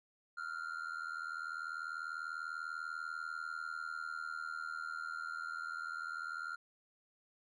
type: tone with amplitude modulation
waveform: triangle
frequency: 1396.9 Hz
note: F6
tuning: in tune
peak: -34 dBFS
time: 0.37-6.56 s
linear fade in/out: 10 ms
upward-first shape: sine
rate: 80.2 Hz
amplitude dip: 90%
effects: resampled to 22050 Hz